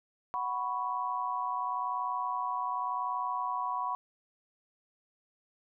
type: chord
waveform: sine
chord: F# suspended fourth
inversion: none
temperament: equal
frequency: 740 / 987.8 / 1108.7 Hz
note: F#5 / B5 / C#6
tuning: 0 / 0 / 0 cents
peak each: -38 / -33 / -35 dBFS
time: 0.34-3.95 s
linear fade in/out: 0 ms
effects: none